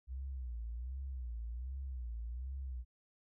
sine tone with vibrato, 61.74 Hz, B1, in tune, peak -39 dBFS, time 0.07-2.85 s, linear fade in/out 50 ms, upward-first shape sine, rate 1.3 Hz, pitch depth 150 cents each way, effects none

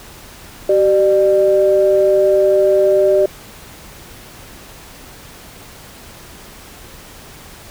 sine tone pair together, 384 / 599.2 Hz, G4 / D5, -36 / +35 cents, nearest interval minor sixth, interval 771 cents, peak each -12 / -11 dBFS, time 0.69-3.26 s, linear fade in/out 5 ms, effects tanh soft clip ceiling -1 dBFS + pink hiss -38 dBFS RMS until 7.7 s

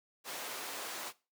pink high-pass noise, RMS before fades -42 dBFS, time 0.24-1.13 s, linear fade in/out 50 ms, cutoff 510 Hz, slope 12 dB/octave, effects noise-tail reverb RT60 0.3 s tail -20 dB re dry

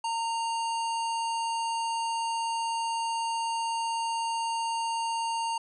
harmonic tone with a mistuned harmonic, 916 Hz, A#5, 31 cents flat, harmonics 1 / 3 / 5 / 7 / 9 / 10, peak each -28 / -38 / -42 / -45 / -47 / -48 dBFS, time 0.04-5.58 s, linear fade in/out 5 ms, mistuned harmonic 3, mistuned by +32 cents, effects none

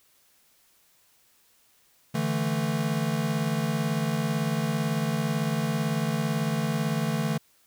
square chord, D suspended second, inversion none, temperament equal, 146.83 / 164.81 / 220 Hz, D3 / E3 / A3, 0 / 0 / 0 cents, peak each -30 dBFS, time 2.14-7.38 s, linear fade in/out 10 ms, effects white hiss -63 dBFS RMS until 7.66 s

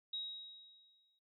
sine tone with exponential decay, 3805 Hz, A#7, 35 cents sharp, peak -38 dBFS, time 0.13-1.19 s, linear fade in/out 5 ms, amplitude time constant 230 ms, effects noise-tail reverb RT60 0.1 s tail -18 dB re dry

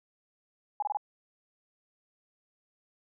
sine tone bursts, 830.6 Hz, G#5, in tune, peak -27 dBFS, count 4, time 0.8-0.971 s, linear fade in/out 2 ms, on 24 ms, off 25 ms, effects none

